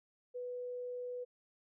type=tone; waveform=sine; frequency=493.9 Hz; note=B4; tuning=in tune; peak=-39 dBFS; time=0.34-1.25 s; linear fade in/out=20 ms; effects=none